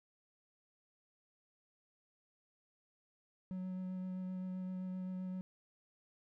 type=tone with vibrato; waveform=triangle; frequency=185 Hz; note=F#3; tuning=in tune; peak=-37 dBFS; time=3.51-5.41 s; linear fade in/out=0 ms; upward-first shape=sine; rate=7.7 Hz; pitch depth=11 cents each way; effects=none